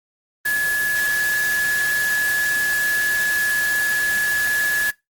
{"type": "tone in noise", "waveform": "sine", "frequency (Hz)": 1700, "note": "G#6", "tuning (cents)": 40, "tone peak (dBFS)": -17, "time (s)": [0.45, 4.91], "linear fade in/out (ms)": 10, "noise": "white", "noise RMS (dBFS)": -28, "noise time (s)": [0.45, 4.91], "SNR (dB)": 8, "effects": ["noise-tail reverb RT60 0.2 s tail -22 dB re dry", "Opus 24 kbps"]}